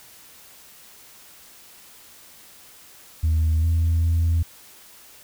sine tone with pitch steps, 79.5 / 82.6 / 83.1 Hz, D#2 / E2 / E2, +38 / +4 / +15 cents, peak -15 dBFS, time 3.23-4.43 s, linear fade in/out 10 ms, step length 400 ms, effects tanh soft clip ceiling -15 dBFS + white hiss -48 dBFS RMS until 5.23 s

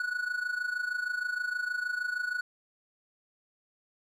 triangle tone with amplitude modulation, 1470 Hz, F#6, 12 cents flat, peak -25 dBFS, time 0-2.41 s, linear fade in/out 2 ms, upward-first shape sine, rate 26.4 Hz, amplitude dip 75%, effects none

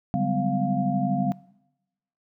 sine tone cluster, 142.9 / 188.9 / 201.1 / 253.6 / 701 Hz, D3 / F#3 / G3 / B3 / F5, -47 / +36 / +44 / +46 / +6 cents, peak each -28 dBFS, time 0.14-1.32 s, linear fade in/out 0 ms, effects noise-tail reverb RT60 0.9 s tail -21 dB re dry

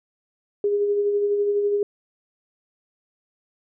sine tone with tremolo, 408.9 Hz, G#4, 27 cents flat, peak -17 dBFS, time 0.64-1.83 s, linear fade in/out 2 ms, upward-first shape sine, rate 12 Hz, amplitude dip 35%, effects none

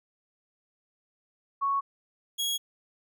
sine / sawtooth tone pair in turn, 1108.7 / 3315 Hz, C#6 / G#7, 0 / -4 cents, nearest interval octave + perfect fifth, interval 1896 cents, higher second, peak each -24 dBFS, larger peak neither, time 1.61-1.81 / 2.38-2.58 s, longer neither, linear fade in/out 20 ms, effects none

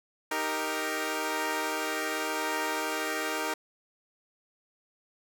10% pulse chord, Eb major, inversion none, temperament equal, 311.1 / 392 / 466.2 Hz, Eb4 / G4 / Bb4, 0 / 0 / 0 cents, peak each -25 / -27 / -25 dBFS, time 0.31-3.54 s, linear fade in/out 5 ms, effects none

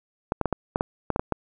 clicks, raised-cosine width 1 ms, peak -9 dBFS, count 10, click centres 0.321 / 0.413 / 0.457 / 0.527 / 0.759 / 0.809 / 1.103 / 1.161 / 1.195 / 1.323 s, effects none

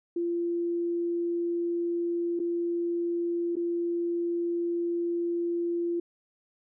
sine tone with dropouts, 343.3 Hz, F4, 30 cents flat, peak -26 dBFS, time 0.16-6 s, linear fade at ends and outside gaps 5 ms, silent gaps 2.393-2.399 / 3.556-3.566 s, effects none

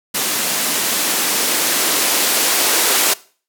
violet noise with band-pass filter sweep, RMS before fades -17 dBFS, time 0.14-3.14 s, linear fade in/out 10 ms, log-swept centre 210 to 370 Hz, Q 1.4, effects noise-tail reverb RT60 0.4 s tail -20 dB re dry

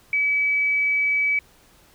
sine tone, 2288 Hz, D7, 46 cents flat, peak -18 dBFS, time 0.13-1.39 s, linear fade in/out 2 ms, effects pink hiss -55 dBFS RMS until 1.94 s

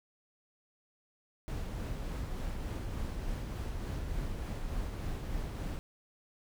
brown noise with tremolo, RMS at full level -36 dBFS, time 1.48-5.79 s, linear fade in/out 0 ms, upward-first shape sine, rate 3.4 Hz, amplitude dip 25%, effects none

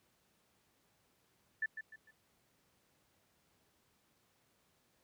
sine tone with echo, 1760 Hz, A6, in tune, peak -32 dBFS, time 1.62-1.66 s, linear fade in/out 5 ms, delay 150 ms, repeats 3, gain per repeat -9 dB, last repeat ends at 2.11 s, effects pink hiss -74 dBFS RMS until 5.03 s + high-pass 80 Hz 12 dB/octave

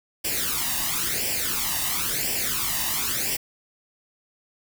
white noise with flanger, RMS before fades -26 dBFS, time 0.24-3.37 s, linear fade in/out 10 ms, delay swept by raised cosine 0.38 to 1.08 ms, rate 0.97 Hz, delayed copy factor +0.75, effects none

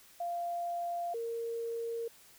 sine tone pair in turn, 693 / 462.5 Hz, F5 / A#4, -14 / -14 cents, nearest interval perfect fifth, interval 700 cents, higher first, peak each -33 / -34 dBFS, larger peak first, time 0.2-1.14 / 1.14-2.08 s, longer neither, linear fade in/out 5 ms, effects white hiss -59 dBFS RMS until 2.38 s

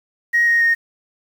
sine tone with pitch steps, 1884 / 1867.7 / 1851.6 Hz, A#6 / A#6 / A#6, +18 / +3 / -12 cents, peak -11 dBFS, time 0.33-0.75 s, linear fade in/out 20 ms, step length 140 ms, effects tanh soft clip ceiling -8 dBFS + 7-bit

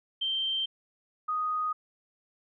sine tone pair in turn, 3136 / 1244.5 Hz, G7 / D#6, 0 / 0 cents, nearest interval octave + major third, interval 1600 cents, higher first, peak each -27 dBFS, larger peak neither, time 0.21-0.66 / 1.28-1.73 s, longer neither, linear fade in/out 10 ms, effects none

